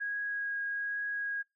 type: tone with vibrato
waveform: sine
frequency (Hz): 1646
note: G#6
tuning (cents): -16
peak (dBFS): -32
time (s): 0-1.43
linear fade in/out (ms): 20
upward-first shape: triangle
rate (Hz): 1.2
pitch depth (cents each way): 11
effects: noise-tail reverb RT60 0.2 s tail -22 dB re dry

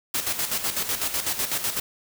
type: noise with tremolo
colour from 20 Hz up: white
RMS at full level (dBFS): -25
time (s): 0.14-1.8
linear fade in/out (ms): 5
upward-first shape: square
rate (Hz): 8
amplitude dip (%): 60
effects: none

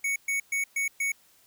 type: tone bursts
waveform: square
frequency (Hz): 2225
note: C#7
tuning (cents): +6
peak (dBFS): -26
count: 5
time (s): 0.04-1.12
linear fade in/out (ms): 5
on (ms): 120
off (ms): 120
effects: white hiss -61 dBFS RMS until 1.46 s

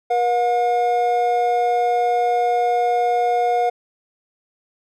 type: tone pair together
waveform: triangle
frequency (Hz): 479.9 / 719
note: B4 / F#5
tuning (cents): -50 / -50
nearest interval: perfect fifth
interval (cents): 700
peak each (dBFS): -19 / -15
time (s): 0.1-3.7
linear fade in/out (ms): 10
effects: none

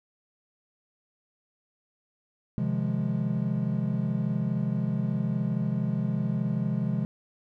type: chord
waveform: triangle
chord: F minor seventh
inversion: second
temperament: equal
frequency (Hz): 130.81 / 155.56 / 174.61 / 207.7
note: C3 / Eb3 / F3 / Ab3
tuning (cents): 0 / 0 / 0 / 0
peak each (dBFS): -28 / -31 / -29 / -28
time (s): 2.58-7.05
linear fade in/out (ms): 0
effects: none

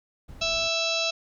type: noise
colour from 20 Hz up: brown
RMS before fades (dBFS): -43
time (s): 0.28-0.68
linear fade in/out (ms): 10
type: harmonic tone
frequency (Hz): 660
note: E5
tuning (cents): +2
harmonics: 1 / 2 / 4 / 5 / 6 / 7 / 8 / 9 / 10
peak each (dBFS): -30 / -37 / -29 / -35 / -29 / -38 / -33 / -41 / -39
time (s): 0.41-1.11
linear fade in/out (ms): 10
effects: none

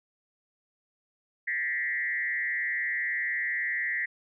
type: tone with frequency modulation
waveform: sine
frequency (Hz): 1918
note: A#6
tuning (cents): +49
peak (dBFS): -27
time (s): 1.47-4.06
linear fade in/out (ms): 10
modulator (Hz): 146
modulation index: 1.1
effects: none

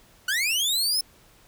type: linear sweep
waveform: sawtooth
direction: up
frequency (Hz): 1434 to 5320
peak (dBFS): -19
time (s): 0.28-1.01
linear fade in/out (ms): 5
effects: pink hiss -56 dBFS RMS until 1.47 s

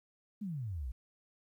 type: exponential sweep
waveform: sine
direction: down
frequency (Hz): 220 to 55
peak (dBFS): -36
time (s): 0.41-0.92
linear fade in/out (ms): 10
effects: 12-bit

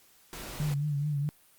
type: noise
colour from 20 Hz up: pink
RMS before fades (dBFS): -41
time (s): 0.33-0.74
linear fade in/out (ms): 0
type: tone with vibrato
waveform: sine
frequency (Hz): 145.9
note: D3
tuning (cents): -11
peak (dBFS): -27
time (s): 0.6-1.29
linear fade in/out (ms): 0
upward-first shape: triangle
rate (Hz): 4.7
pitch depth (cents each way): 72
effects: white hiss -61 dBFS RMS until 1.58 s + Opus 48 kbps

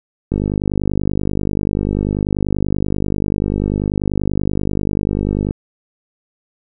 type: click train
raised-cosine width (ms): 3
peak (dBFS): -5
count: 262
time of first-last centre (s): 0.32-5.509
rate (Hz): 50.3
effects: none

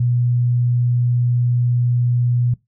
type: tone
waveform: sine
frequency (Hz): 121.8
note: B2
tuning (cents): -24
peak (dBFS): -14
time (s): 0-2.54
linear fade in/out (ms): 5
effects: noise-tail reverb RT60 0.2 s tail -21 dB re dry

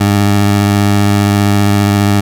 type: tone with vibrato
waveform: 20% pulse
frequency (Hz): 101.6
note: G#2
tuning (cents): -38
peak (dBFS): -3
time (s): 0-2.21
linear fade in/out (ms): 10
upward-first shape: triangle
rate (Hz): 15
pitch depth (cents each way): 17
effects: none

